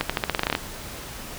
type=accelerating click train; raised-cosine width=0.3 ms; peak=-5 dBFS; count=12; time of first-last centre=0.01-0.551 s; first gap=86 ms; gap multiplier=0.88; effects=pink hiss -37 dBFS RMS until 1.38 s